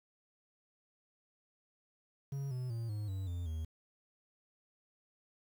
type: tone with pitch steps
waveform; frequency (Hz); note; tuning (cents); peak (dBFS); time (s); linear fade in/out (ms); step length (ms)
triangle; 138.59 / 126.36 / 115.2 / 105.03 / 95.76 / 87.31 / 79.6; C#3 / B2 / A#2 / G#2 / G2 / F2 / D#2; 0 / +40 / -20 / +20 / -40 / 0 / +40; -34; 2.32-3.65; 5; 190
effects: 10-bit